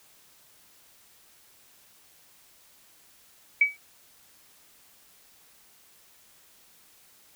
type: tone with exponential decay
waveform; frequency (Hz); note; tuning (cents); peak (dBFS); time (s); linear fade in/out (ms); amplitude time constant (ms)
sine; 2279; C#7; +47; -13; 3.61-3.77; 5; 33
effects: white hiss -58 dBFS RMS until 7.35 s